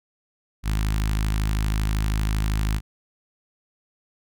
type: tone with notch filter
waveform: sawtooth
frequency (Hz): 52.7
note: G#1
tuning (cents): +26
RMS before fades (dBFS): -23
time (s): 0.63-2.81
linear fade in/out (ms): 50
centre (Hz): 500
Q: 0.51
effects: none